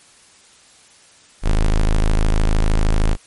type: tone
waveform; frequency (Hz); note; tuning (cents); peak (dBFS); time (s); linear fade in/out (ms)
45% pulse; 26.57; G#0; +40; -12; 1.42-3.17; 50
effects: white hiss -49 dBFS RMS until 3.26 s + MP3 48 kbps